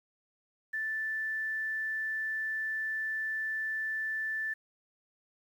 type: tone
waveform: sine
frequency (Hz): 1760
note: A6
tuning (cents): 0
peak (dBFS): -31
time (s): 0.73-4.54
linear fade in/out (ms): 10
effects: 10-bit